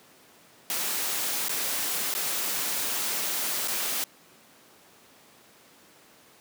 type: noise with dropouts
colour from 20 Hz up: white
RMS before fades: -29 dBFS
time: 0.7-4.04 s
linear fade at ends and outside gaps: 0 ms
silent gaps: 1.484-1.494 / 2.14-2.15 / 3.676-3.682 s
effects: pink hiss -55 dBFS RMS until 6.4 s + high-pass 200 Hz 12 dB/octave